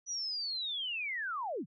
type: linear sweep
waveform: sine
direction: down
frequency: 5940 to 118.2 Hz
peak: -34 dBFS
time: 0.06-1.66 s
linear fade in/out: 50 ms
effects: none